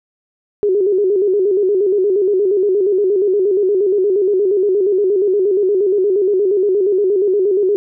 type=tone with vibrato; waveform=sine; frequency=392 Hz; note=G4; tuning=in tune; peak=-11 dBFS; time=0.63-7.76 s; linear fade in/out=0 ms; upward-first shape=square; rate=8.5 Hz; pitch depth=91 cents each way; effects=none